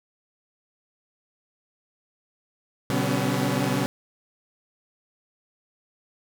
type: tone cluster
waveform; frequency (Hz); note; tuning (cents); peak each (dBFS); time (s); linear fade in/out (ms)
sawtooth; 123 / 143.6 / 190.7 / 252.7 / 281; B2 / D3 / G3 / B3 / C#4; -7 / -39 / -47 / +40 / +24; -25; 2.9-3.86; 0
effects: none